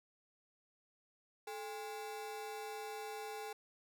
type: ring-modulated tone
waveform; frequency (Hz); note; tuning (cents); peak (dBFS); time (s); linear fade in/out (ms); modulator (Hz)
40% pulse; 621; D#5; -3; -39; 1.47-3.53; 5; 188
effects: none